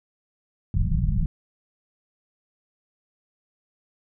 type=low-pass noise; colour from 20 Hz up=pink; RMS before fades=-22 dBFS; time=0.74-1.26 s; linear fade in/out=2 ms; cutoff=200 Hz; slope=96 dB/octave; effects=none